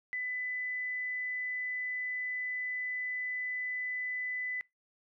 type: tone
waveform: sine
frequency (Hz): 2000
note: B6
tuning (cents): +21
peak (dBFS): -33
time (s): 0.13-4.61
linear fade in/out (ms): 0
effects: noise-tail reverb RT60 0.2 s tail -24 dB re dry